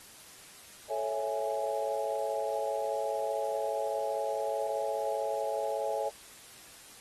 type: chord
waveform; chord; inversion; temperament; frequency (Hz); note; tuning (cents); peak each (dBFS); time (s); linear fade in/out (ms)
sine; A major seventh; none; equal with one note detuned; 438.2 / 554.4 / 659.3 / 830.6; A4 / C#5 / E5 / G#5; -7 / 0 / 0 / 0; -37 / -34 / -35 / -36; 0.89-6.1; 20
effects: white hiss -52 dBFS RMS until 7 s + AAC 32 kbps